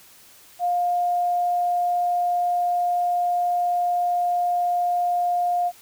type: tone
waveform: sine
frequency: 707 Hz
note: F5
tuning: 21 cents sharp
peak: -19 dBFS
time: 0.59-5.72 s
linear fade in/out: 50 ms
effects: white hiss -50 dBFS RMS until 5.81 s

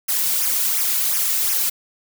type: noise with flanger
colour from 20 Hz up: blue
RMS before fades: -20 dBFS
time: 0.08-1.7 s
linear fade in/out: 10 ms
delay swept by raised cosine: 0.24 to 2.54 ms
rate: 2.8 Hz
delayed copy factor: -0.9
effects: none

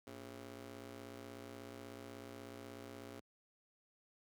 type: ring-modulated tone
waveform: 15% pulse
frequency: 127.8 Hz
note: C3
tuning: 40 cents flat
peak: -39 dBFS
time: 0.07-3.2 s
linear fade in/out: 2 ms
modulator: 156 Hz
effects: high-pass 80 Hz 12 dB/octave

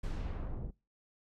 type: noise with low-pass filter sweep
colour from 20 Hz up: brown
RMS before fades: -38 dBFS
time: 0.03-0.71 s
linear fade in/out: 10 ms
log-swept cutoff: 11000 to 390 Hz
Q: 0.75
effects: noise-tail reverb RT60 0.3 s tail -24 dB re dry

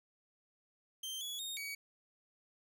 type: tone with pitch steps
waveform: sawtooth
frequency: 3139 / 3385 / 3704 / 2260 Hz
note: G7 / G#7 / A#7 / C#7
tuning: +2 / +32 / -12 / +33 cents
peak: -37 dBFS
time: 1.03-1.75 s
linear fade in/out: 5 ms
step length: 180 ms
effects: none

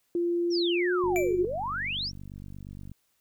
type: tone with pitch glide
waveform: sine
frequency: 345.4 to 360.1 Hz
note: F4 to F#4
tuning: -19 to -47 cents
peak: -24 dBFS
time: 0.15-1.45 s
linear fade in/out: 2 ms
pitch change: +72 cents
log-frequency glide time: 0.71-0.92 s
type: exponential two-way sweep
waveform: sine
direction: down then up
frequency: 5890 to 336.6 to 5890 Hz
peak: -29 dBFS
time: 0.5-2.12 s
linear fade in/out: 50 ms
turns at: 1.39 s
type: click train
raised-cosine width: 5 ms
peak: -31 dBFS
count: 92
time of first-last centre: 1.04-2.916 s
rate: 48.5 Hz
type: tone with exponential decay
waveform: square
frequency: 2335 Hz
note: D7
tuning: 11 cents flat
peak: -27 dBFS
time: 1.16-1.41 s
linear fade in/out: 0 ms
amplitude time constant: 54 ms
effects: white hiss -72 dBFS RMS until 3.2 s

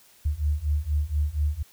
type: beating tone pair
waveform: sine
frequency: 72.2 / 76.4 Hz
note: D2 / D#2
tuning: -29 / -31 cents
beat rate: 4.2 Hz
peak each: -26 / -25 dBFS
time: 0.25-1.63 s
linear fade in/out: 10 ms
effects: white hiss -56 dBFS RMS until 1.72 s

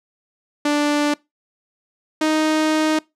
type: tone pair in turn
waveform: sawtooth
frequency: 293.7 / 311.2 Hz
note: D4 / D#4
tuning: 0 / 0 cents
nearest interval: minor second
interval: 100 cents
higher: second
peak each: -12 dBFS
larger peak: neither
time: 0.65-1.14 / 2.21-2.99 s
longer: second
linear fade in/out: 5 ms
effects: noise-tail reverb RT60 0.2 s tail -23 dB re dry + low-pass 8000 Hz 12 dB/octave

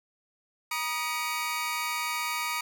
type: tone cluster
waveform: sawtooth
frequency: 956 / 1237 / 2265 Hz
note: A#5 / D#6 / C#7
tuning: +43 / -10 / +37 cents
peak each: -30 dBFS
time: 0.71-2.61 s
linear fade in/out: 5 ms
effects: none

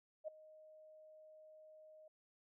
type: tone with ADSR envelope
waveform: sine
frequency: 622.3 Hz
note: D#5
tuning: in tune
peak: -39 dBFS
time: 0.24-2.08 s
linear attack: 38 ms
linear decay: 8 ms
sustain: -19 dB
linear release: 4 ms
effects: none

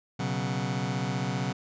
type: chord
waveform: sawtooth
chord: B suspended second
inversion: none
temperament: just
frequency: 123.47 / 138.9 / 185.21 Hz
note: B2 / C#3 / F#3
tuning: 0 / +4 / +2 cents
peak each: -28 dBFS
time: 0.19-1.53 s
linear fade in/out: 10 ms
effects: resampled to 16000 Hz

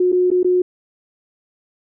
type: tone with dropouts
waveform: sine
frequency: 362.4 Hz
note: F#4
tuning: 36 cents flat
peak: -12 dBFS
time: 0-0.62 s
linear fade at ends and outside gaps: 5 ms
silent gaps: 0.12-0.126 / 0.304-0.314 / 0.431-0.445 s
effects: none

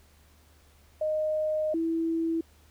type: tone pair in turn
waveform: sine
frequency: 618 / 328.3 Hz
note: D#5 / E4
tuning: -12 / -7 cents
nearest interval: major seventh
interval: 1095 cents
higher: first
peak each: -25 dBFS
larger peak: neither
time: 1.01-1.74 / 1.74-2.41 s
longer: first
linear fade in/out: 5 ms
effects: added 75 Hz sine -58 dBFS peak until 2.7 s + pink hiss -62 dBFS RMS until 2.7 s

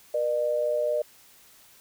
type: tone pair together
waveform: sine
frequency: 478.6 / 603 Hz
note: A#4 / D5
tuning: +46 / +46 cents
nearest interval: major third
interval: 400 cents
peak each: -29 / -24 dBFS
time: 0.14-1.02 s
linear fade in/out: 5 ms
effects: white hiss -55 dBFS RMS until 1.8 s

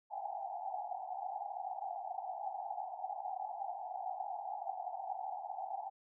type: band-pass noise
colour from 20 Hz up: pink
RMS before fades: -42 dBFS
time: 0.1-5.9 s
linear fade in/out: 20 ms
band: 720 to 830 Hz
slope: 96 dB/octave
effects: none

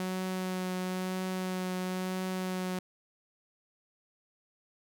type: tone with vibrato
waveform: sawtooth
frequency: 185 Hz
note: F#3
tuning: in tune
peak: -28 dBFS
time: 0-2.79 s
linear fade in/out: 2 ms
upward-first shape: triangle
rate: 1 Hz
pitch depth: 14 cents each way
effects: none

